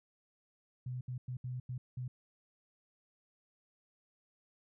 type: tone bursts at uneven times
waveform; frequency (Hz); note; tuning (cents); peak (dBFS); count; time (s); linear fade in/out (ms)
sine; 125.8; B2; +32; -37; 6; 0.86-1.01 / 1.08-1.18 / 1.28-1.37 / 1.44-1.6 / 1.69-1.78 / 1.97-2.08; 5
effects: none